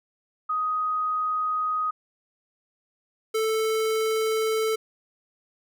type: tone pair in turn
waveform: sine / square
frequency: 1251 / 440.3 Hz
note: D#6 / A4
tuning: +9 / +1 cents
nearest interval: octave + tritone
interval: 1808 cents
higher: first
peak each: -23 dBFS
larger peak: neither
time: 0.49-1.91 / 3.34-4.76 s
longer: neither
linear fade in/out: 10 ms
effects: none